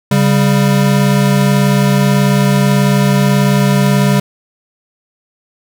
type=tone pair together; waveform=square; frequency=139.3 / 197.63 Hz; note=C#3 / G3; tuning=+9 / +14 cents; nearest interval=tritone; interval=605 cents; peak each=-12 dBFS; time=0.11-4.2 s; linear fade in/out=5 ms; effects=none